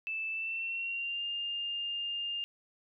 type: tone with pitch glide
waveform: sine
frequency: 2637 to 2810 Hz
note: E7 to F7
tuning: 0 to +10 cents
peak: -33 dBFS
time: 0.07-2.44 s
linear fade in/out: 0 ms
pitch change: +110 cents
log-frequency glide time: 0.3-1.24 s
effects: none